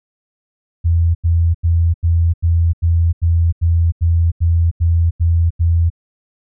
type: tone bursts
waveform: sine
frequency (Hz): 84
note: E2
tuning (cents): +33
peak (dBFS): -10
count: 13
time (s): 0.84-5.902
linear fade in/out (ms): 20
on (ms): 310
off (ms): 86
effects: none